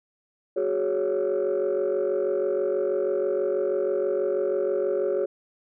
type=chord; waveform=sine; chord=F# suspended second; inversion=none; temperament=just; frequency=370 / 416.2 / 555 Hz; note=F#4 / G#4 / C#5; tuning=0 / +4 / +2 cents; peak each=-25 dBFS; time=0.56-5.26 s; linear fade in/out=10 ms; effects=tanh soft clip ceiling -18 dBFS